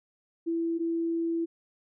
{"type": "tone pair in turn", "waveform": "sine", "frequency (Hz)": [332.8, 332.8], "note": ["E4", "E4"], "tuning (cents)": [17, 17], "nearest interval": "unison", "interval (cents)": 0, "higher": "neither", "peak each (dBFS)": -26, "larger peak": "neither", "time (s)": [[0.46, 0.79], [0.79, 1.46]], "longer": "second", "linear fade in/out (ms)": 20, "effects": []}